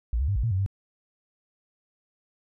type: tone with pitch steps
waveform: sine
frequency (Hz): 58 / 70 / 99.9 / 56.4 / 115.7 / 93.7 / 98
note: A#1 / C#2 / G2 / A1 / A#2 / F#2 / G2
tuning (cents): -8 / +18 / +33 / +44 / -13 / +22 / 0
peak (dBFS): -22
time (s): 0.13-0.662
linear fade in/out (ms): 0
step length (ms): 76
effects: none